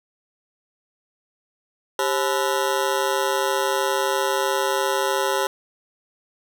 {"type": "ring-modulated tone", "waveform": "20% pulse", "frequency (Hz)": 466.2, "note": "A#4", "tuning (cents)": 0, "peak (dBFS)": -12, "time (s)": [1.99, 5.47], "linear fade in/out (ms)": 2, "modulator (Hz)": 71.5, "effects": []}